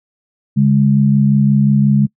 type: tone pair together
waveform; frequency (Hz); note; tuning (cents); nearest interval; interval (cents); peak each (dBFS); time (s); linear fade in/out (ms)
sine; 140.64 / 206.3; C#3 / G#3; +25 / -11; perfect fifth; 664; -11; 0.56-2.07; 20
effects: noise-tail reverb RT60 0.1 s tail -25 dB re dry